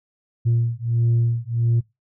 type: beating tone pair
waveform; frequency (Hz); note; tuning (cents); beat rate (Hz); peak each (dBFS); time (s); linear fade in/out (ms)
sine; 116.3 / 117.8; A#2 / A#2; -4 / +19; 1.5; -19; 0.45-1.81; 20
effects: noise-tail reverb RT60 0.2 s tail -21 dB re dry + tanh soft clip ceiling -13 dBFS